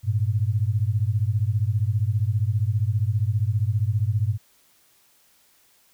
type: beating tone pair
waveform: sine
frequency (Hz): 99.8 / 114.8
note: G2 / A#2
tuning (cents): +32 / -26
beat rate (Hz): 15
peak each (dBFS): -22 / -23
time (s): 0.03-4.38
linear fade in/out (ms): 50
effects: white hiss -60 dBFS RMS until 5.93 s